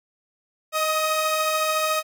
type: tone pair together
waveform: sawtooth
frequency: 624.1 / 1262 Hz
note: D#5 / D#6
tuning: +5 / +24 cents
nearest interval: octave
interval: 1219 cents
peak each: -20 dBFS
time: 0.72-2.03 s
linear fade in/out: 50 ms
effects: none